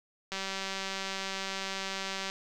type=click train; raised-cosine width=0.2 ms; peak=-18 dBFS; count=383; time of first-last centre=0.32-2.299 s; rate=193 Hz; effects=none